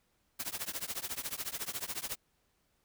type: noise with tremolo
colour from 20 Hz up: white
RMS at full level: -35 dBFS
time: 0.39-2.16 s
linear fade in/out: 10 ms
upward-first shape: triangle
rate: 14 Hz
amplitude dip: 100%
effects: pink hiss -75 dBFS RMS until 2.84 s